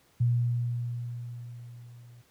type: tone with level ramp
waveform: sine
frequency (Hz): 120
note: B2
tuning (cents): -49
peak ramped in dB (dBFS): -20 to -49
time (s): 0.2-2.22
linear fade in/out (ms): 10
effects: pink hiss -64 dBFS RMS until 2.3 s + high-pass 60 Hz 12 dB/octave